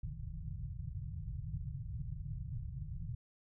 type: low-pass noise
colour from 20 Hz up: white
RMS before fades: -42 dBFS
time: 0.03-3.15 s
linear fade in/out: 5 ms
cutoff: 160 Hz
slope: 96 dB/octave
effects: none